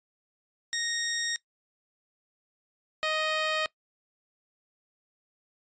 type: tone pair in turn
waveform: 10% pulse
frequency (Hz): 1864.7 / 623.7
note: A#6 / D#5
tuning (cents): 0 / +4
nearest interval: octave + perfect fifth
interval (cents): 1896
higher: first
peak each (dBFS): -18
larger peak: neither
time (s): 0.73-1.36 / 3.03-3.66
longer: neither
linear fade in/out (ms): 0
effects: noise-tail reverb RT60 0.1 s tail -21 dB re dry + resampled to 16000 Hz